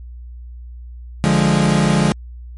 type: chord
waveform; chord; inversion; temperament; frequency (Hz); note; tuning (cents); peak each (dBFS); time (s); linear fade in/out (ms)
40% pulse; D diminished; none; equal with one note detuned; 147.6 / 174.61 / 207.7; D3 / F3 / Ab3; +9 / 0 / 0; -16; 1.24-2.12; 0
effects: added 60 Hz sine -31 dBFS peak until 2.57 s + MP3 48 kbps